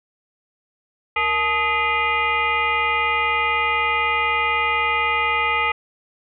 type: tone with frequency modulation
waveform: sine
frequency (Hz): 1650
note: G#6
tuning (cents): -12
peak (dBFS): -17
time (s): 1.16-5.72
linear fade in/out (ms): 5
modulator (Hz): 394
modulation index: 2.4
effects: none